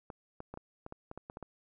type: clicks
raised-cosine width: 1 ms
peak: -29 dBFS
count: 11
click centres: 0.102 / 0.404 / 0.54 / 0.574 / 0.864 / 0.924 / 1.114 / 1.176 / 1.299 / 1.371 / 1.427 s
effects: none